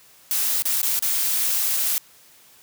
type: noise with dropouts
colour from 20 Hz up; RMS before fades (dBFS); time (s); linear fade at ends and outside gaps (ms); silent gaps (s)
blue; -22; 0.31-1.98; 0; 0.621-0.654 / 0.816-0.83 / 0.991-1.024 / 1.768-1.772
effects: white hiss -52 dBFS RMS until 2.62 s + high-pass 60 Hz 12 dB/octave